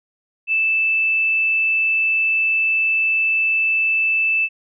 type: tone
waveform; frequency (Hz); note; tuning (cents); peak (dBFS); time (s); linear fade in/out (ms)
sine; 2637; E7; 0; -15; 0.47-4.49; 50
effects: none